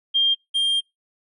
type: tone pair in turn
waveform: sine / triangle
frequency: 3200 / 3200 Hz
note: G7 / G7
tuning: +35 / +35 cents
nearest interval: unison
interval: 0 cents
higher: neither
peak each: -15 / -16 dBFS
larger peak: first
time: 0.14-0.35 / 0.54-0.81 s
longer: second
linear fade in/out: 20 ms
effects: noise-tail reverb RT60 0.2 s tail -25 dB re dry + resampled to 32000 Hz